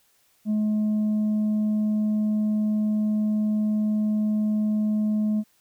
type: tone with tanh clipping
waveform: triangle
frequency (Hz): 212.9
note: G#3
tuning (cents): +43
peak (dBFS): -21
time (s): 0.45-5.44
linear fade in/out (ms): 50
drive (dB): 7
effects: white hiss -64 dBFS RMS until 5.6 s